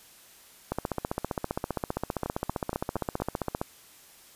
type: two click trains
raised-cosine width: 1 ms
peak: -14 / -17 dBFS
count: 45 / 5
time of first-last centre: 0.72-3.615 / 2.26-3.201 s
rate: 15.2 / 4.25 Hz
effects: white hiss -54 dBFS RMS until 4.35 s + resampled to 32000 Hz